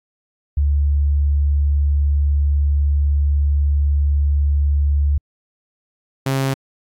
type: tone pair in turn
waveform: sine / sawtooth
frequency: 71.9 / 134.95 Hz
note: D2 / C#3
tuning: -36 / -46 cents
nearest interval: major seventh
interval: 1090 cents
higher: second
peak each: -13 dBFS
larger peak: neither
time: 0.57-5.18 / 6.26-6.54 s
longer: first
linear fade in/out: 5 ms
effects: AAC 64 kbps